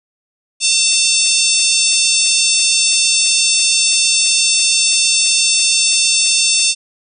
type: harmonic tone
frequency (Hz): 897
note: A5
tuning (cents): +33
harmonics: 3 / 4 / 5 / 6 / 7 / 8 / 9 / 10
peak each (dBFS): -19 / -19 / -20 / -18 / -19 / -22 / -19 / -20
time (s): 0.6-6.75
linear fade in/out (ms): 50
effects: none